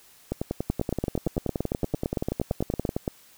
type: two click trains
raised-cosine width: 2 ms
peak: -13 / -12 dBFS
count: 28 / 22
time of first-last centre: 0.32-2.891 / 0.7-3.078 s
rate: 10.5 / 8.83 Hz
effects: white hiss -55 dBFS RMS until 3.37 s